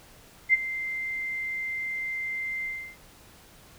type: tone with ADSR envelope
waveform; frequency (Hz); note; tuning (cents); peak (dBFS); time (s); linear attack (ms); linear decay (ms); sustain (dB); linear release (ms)
sine; 2086; C7; -6; -14; 0.49-2.97; 44; 25; -15; 320
effects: pink hiss -53 dBFS RMS until 3.78 s